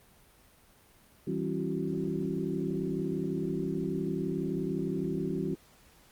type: tone cluster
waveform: sine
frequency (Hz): 159.8 / 191.5 / 272.1 / 338.5 / 377.9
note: D#3 / G3 / C#4 / E4 / F#4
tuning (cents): +47 / -40 / -32 / +46 / +37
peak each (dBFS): -36 / -35 / -36 / -37 / -36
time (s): 1.27-5.55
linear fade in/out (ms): 5
effects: pink hiss -60 dBFS RMS until 6.11 s + Opus 32 kbps